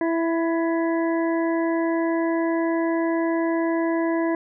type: harmonic tone with a mistuned harmonic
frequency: 330.8 Hz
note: E4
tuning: 6 cents sharp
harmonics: 1 / 2 / 3 / 5 / 6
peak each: -21 / -27 / -31 / -35 / -37 dBFS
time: 0.01-4.35 s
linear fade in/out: 2 ms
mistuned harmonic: 5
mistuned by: +24 cents
effects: none